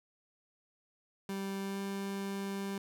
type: tone with pitch glide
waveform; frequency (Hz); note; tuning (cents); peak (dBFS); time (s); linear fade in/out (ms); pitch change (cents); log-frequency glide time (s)
30% pulse; 195.4 to 196.99; G3 to G3; -5 to +9; -33; 1.29-2.78; 2; +14; 1.6-1.81
effects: none